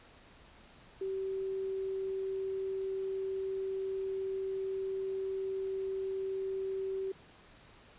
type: tone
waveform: sine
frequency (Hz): 384.1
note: G4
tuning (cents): -35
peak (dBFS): -33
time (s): 1.01-7.12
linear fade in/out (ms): 5
effects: pink hiss -58 dBFS RMS until 7.98 s + resampled to 8000 Hz